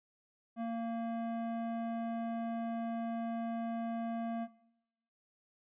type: tone with band-pass filter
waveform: square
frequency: 229.9 Hz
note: A#3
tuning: 24 cents flat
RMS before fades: -37 dBFS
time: 0.56-4.48 s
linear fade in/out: 50 ms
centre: 480 Hz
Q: 1.3
effects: noise-tail reverb RT60 0.8 s tail -18 dB re dry + resampled to 8000 Hz